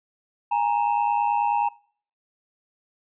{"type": "ring-modulated tone", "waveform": "triangle", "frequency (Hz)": 880, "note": "A5", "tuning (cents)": 0, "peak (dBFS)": -15, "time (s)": [0.51, 1.69], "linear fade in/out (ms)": 10, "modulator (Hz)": 54.7, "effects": ["noise-tail reverb RT60 0.5 s tail -22 dB re dry", "resampled to 8000 Hz"]}